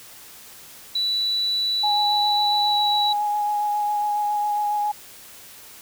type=tone with pitch glide; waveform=sine; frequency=3951 to 3924 Hz; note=B7 to B7; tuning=0 to -12 cents; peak=-20 dBFS; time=0.95-3.13 s; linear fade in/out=5 ms; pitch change=-12 cents; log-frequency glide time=2.64-2.77 s
type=tone with vibrato; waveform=sine; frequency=832 Hz; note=G#5; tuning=3 cents sharp; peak=-20 dBFS; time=1.83-4.92 s; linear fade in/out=10 ms; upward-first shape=sine; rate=7.3 Hz; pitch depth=14 cents each way
effects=white hiss -44 dBFS RMS until 5.81 s